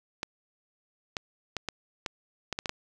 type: clicks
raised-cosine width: 0.2 ms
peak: -14 dBFS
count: 9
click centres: 0.231 / 1.168 / 1.567 / 1.687 / 2.062 / 2.527 / 2.589 / 2.658 / 2.694 s
effects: none